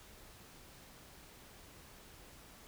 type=silence; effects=pink hiss -57 dBFS RMS until 2.67 s